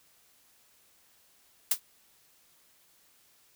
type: noise with exponential decay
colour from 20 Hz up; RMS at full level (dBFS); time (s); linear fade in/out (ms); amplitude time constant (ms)
blue; -19; 1.71-1.8; 5; 18
effects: white hiss -64 dBFS RMS until 3.55 s